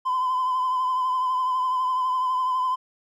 triangle tone with vibrato, 1020 Hz, C6, 44 cents flat, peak -18 dBFS, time 0.05-2.76 s, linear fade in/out 20 ms, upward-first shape triangle, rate 12 Hz, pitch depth 42 cents each way, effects tanh soft clip ceiling -17 dBFS

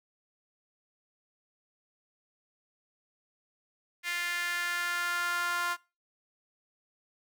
sawtooth tone with high-pass filter sweep, 349.2 Hz, F4, in tune, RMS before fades -32 dBFS, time 4.03-5.77 s, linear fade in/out 50 ms, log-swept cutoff 2000 to 1200 Hz, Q 3.4, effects noise-tail reverb RT60 0.3 s tail -23 dB re dry

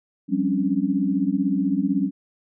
sine tone cluster, 180.2 / 198 / 268.7 / 284.6 Hz, F#3 / G3 / C4 / C#4, -45 / +18 / +46 / +46 cents, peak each -28 / -24 / -24 / -24 dBFS, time 0.28-2.11 s, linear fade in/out 50 ms, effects none

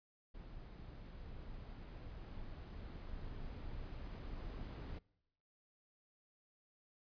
brown noise with level ramp, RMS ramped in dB -52 to -45 dBFS, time 0.34-4.99 s, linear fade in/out 10 ms, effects noise-tail reverb RT60 0.9 s tail -25 dB re dry + resampled to 11025 Hz

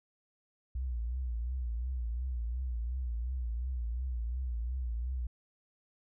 sine tone with vibrato, 60.6 Hz, B1, 32 cents flat, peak -32 dBFS, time 0.75-5.27 s, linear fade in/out 5 ms, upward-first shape triangle, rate 2.8 Hz, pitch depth 140 cents each way, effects none

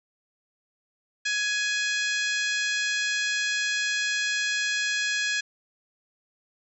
harmonic tone, 836 Hz, G#5, 11 cents sharp, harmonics 2 / 3 / 4 / 5 / 6 / 7 / 8 / 9, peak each -27 / -31 / -33 / -35 / -37 / -38 / -39 / -40 dBFS, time 1.25-5.41 s, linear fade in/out 10 ms, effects none

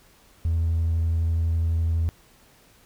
triangle tone with vibrato, 82.41 Hz, E2, in tune, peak -17 dBFS, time 0.45-2.09 s, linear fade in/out 0 ms, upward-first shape triangle, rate 12 Hz, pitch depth 13 cents each way, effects tanh soft clip ceiling -16 dBFS + pink hiss -56 dBFS RMS until 2.85 s

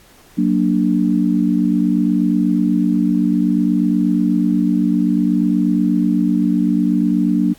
sine chord, Gb augmented, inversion none, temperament equal, 185 / 233.1 / 293.7 Hz, Gb3 / Bb3 / D4, 0 / 0 / 0 cents, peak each -17 dBFS, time 0.37-7.54 s, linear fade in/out 20 ms, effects pink hiss -48 dBFS RMS until 7.58 s + AAC 64 kbps

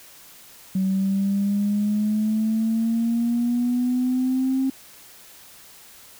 sine exponential sweep, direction up, 188.7 to 266.9 Hz, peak -18 dBFS, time 0.75-4.7 s, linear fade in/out 5 ms, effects tanh soft clip ceiling -14 dBFS + white hiss -47 dBFS RMS until 6.19 s

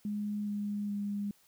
sine tone with pitch steps, 207.7 / 205.6 / 203.4 Hz, G#3 / G#3 / G#3, 0 / -17 / -36 cents, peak -32 dBFS, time 0.05-1.31 s, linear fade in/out 2 ms, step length 420 ms, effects white hiss -66 dBFS RMS until 1.47 s

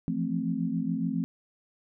sine chord, F major seventh, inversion third, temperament equal with one note detuned, 167.4 / 174.61 / 220 / 261.6 Hz, E3 / F3 / A3 / C4, +27 / 0 / 0 / 0 cents, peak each -33 / -33 / -32 / -31 dBFS, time 0.08-1.24 s, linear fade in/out 0 ms, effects none

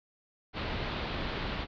pink low-pass noise, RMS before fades -35 dBFS, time 0.53-1.67 s, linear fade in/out 50 ms, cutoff 4300 Hz, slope 48 dB/octave, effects none

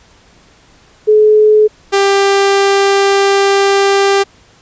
sine / sawtooth tone pair in turn, 427.3 / 395.7 Hz, G#4 / G4, +49 / +16 cents, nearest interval minor second, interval 133 cents, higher first, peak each -4 dBFS, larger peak neither, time 1.07-1.68 / 1.92-4.24 s, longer second, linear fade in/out 20 ms, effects pink hiss -46 dBFS RMS until 4.61 s + resampled to 16000 Hz

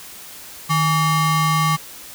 square ring-modulated tone, 493.9 Hz, B4, in tune, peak -13 dBFS, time 0.69-1.77 s, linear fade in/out 20 ms, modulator 650 Hz, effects white hiss -38 dBFS RMS until 2.14 s

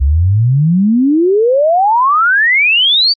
sine exponential sweep, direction up, 64.3 to 4699 Hz, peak -7 dBFS, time 0-3.14 s, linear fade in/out 20 ms, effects Opus 48 kbps

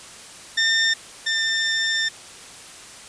20% pulse tone pair in turn, 1807 / 1796.6 Hz, A6 / A6, +46 / +36 cents, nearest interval unison, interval 10 cents, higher first, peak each -12 / -15 dBFS, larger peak first, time 0.57-0.94 / 1.26-2.09 s, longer second, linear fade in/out 10 ms, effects white hiss -41 dBFS RMS until 3.08 s + resampled to 22050 Hz

